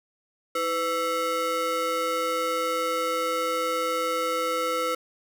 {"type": "ring-modulated tone", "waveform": "square", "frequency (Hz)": 412.8, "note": "G#4", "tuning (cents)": -10, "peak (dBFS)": -22, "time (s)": [0.55, 4.95], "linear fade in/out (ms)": 5, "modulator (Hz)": 916, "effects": []}